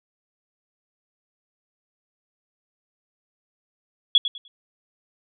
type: tone with echo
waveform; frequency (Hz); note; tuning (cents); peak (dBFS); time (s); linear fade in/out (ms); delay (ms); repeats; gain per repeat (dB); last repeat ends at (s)
sine; 3364; G#7; +22; -10; 4.15-4.18; 2; 100; 3; -12; 4.48
effects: none